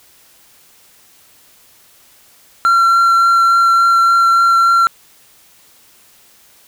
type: tone with vibrato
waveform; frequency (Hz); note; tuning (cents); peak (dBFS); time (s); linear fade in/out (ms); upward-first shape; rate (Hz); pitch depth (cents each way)
triangle; 1365; F6; -40; -6; 2.65-4.87; 0; triangle; 3.5; 10
effects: white hiss -48 dBFS RMS until 6.67 s